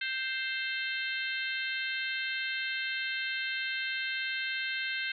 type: harmonic tone with a mistuned harmonic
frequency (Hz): 523.3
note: C5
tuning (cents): 0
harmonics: 3 / 4 / 5 / 6 / 7 / 8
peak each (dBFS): -35 / -37 / -39 / -41 / -42 / -43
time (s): 0.01-5.12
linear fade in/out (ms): 5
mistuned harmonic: 5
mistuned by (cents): +23
effects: none